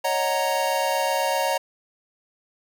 square chord, D# minor seventh, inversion third, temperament equal, 554.4 / 622.3 / 740 / 932.3 Hz, C#5 / D#5 / F#5 / A#5, 0 / 0 / 0 / 0 cents, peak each -27 / -29 / -29 / -26 dBFS, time 0.04-1.58 s, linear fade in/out 10 ms, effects none

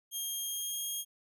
5% pulse tone with pitch glide, 3224 to 3250 Hz, G7 to G#7, +48 to -38 cents, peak -27 dBFS, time 0.11-1.05 s, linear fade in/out 50 ms, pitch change +14 cents, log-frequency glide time 0.4-0.83 s, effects none

